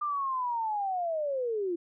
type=linear sweep; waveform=sine; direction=down; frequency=1207 to 331.9 Hz; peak=-28 dBFS; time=0.01-1.76 s; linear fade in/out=10 ms; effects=none